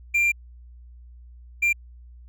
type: tone bursts at uneven times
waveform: triangle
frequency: 2379 Hz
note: D7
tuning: 22 cents sharp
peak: -16 dBFS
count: 2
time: 0.14-0.32 / 1.62-1.73 s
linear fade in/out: 10 ms
effects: added 60 Hz sine -43 dBFS peak until 2.28 s